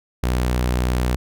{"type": "tone", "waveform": "sawtooth", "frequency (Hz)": 61.74, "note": "B1", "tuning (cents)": 0, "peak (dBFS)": -14, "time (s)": [0.23, 1.16], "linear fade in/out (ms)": 5, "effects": []}